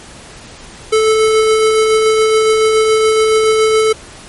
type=tone with tremolo; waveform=square; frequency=437.3 Hz; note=A4; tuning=11 cents flat; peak=-8 dBFS; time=0.92-3.93 s; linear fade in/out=10 ms; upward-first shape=sine; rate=7.1 Hz; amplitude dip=25%; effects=pink hiss -35 dBFS RMS until 4.28 s + MP3 48 kbps